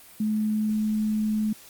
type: tone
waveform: sine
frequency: 214.7 Hz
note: A3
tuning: 42 cents flat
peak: -22 dBFS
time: 0.2-1.53 s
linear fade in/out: 5 ms
effects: white hiss -49 dBFS RMS until 1.69 s + Opus 32 kbps